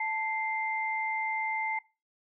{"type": "tone pair together", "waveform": "sine", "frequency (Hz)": [880, 2091], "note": ["A5", "C7"], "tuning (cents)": [0, -2], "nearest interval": "octave + minor third", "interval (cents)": 1498, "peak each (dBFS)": [-32, -31], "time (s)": [0, 1.79], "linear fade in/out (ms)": 5, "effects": ["noise-tail reverb RT60 0.3 s tail -22 dB re dry"]}